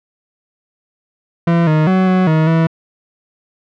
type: tone with pitch steps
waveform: 40% pulse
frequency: 169.1 / 155 / 187.2 / 185.3 / 157.8 / 163.3 Hz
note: E3 / D#3 / F#3 / F#3 / D#3 / E3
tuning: +44 / -6 / +20 / +3 / +25 / -16 cents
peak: -9 dBFS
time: 1.47-2.67 s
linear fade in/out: 5 ms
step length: 200 ms
effects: low-pass 2000 Hz 12 dB/octave